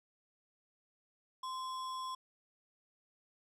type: tone with sample-and-hold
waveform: sine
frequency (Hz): 1038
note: C6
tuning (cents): -14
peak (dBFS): -38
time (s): 1.43-2.15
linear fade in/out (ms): 5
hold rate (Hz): 4410
effects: low-pass 8000 Hz 12 dB/octave